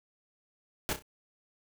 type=noise with echo; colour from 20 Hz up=pink; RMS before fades=-31 dBFS; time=0.89-0.93 s; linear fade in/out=0 ms; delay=31 ms; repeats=3; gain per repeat=-9 dB; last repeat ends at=1.023 s; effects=none